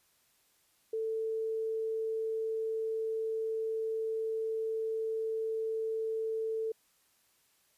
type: tone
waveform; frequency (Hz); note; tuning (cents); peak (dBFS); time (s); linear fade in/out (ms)
sine; 444; A4; +16; -31; 0.93-6.72; 5
effects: white hiss -70 dBFS RMS until 7.77 s + resampled to 32000 Hz